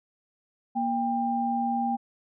sine tone pair together, 236.5 / 795.5 Hz, A#3 / G5, +25 / +25 cents, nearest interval octave + major sixth, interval 2100 cents, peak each -28 / -26 dBFS, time 0.75-1.97 s, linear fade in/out 20 ms, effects none

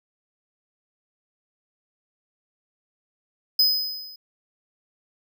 square tone with level ramp, 5030 Hz, D#8, 18 cents sharp, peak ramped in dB -14 to -42 dBFS, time 3.59-4.16 s, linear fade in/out 5 ms, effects none

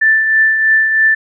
sine tone with tremolo, 1766 Hz, A6, 6 cents sharp, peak -6 dBFS, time 0.01-1.15 s, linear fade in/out 10 ms, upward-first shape triangle, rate 3.1 Hz, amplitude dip 50%, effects none

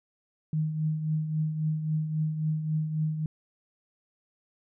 sine tone with tremolo, 155.56 Hz, D#3, in tune, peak -23 dBFS, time 0.53-3.26 s, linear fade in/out 2 ms, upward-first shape triangle, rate 3.7 Hz, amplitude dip 60%, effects none

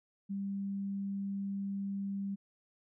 sine tone, 197.7 Hz, G3, 15 cents sharp, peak -34 dBFS, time 0.29-2.36 s, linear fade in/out 20 ms, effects none

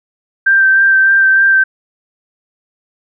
sine tone with vibrato, 1568 Hz, G6, in tune, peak -6 dBFS, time 0.46-1.64 s, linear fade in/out 10 ms, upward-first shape sine, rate 3.3 Hz, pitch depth 17 cents each way, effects none

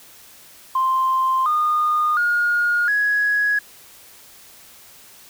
sine tone with pitch steps, 1046.5 / 1223.1 / 1429.6 / 1670.8 Hz, C6 / D#6 / F6 / G#6, 0 / -30 / +40 / +10 cents, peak -15 dBFS, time 0.75-3.59 s, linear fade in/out 5 ms, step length 710 ms, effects tanh soft clip ceiling -11 dBFS + white hiss -46 dBFS RMS until 5.29 s

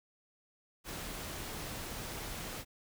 pink noise, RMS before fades -42 dBFS, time 0.84-2.65 s, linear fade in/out 50 ms, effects none

